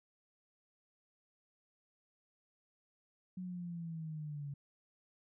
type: linear sweep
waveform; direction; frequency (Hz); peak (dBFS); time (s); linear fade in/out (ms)
sine; down; 185 to 140.1; -40; 3.37-4.54; 5
effects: none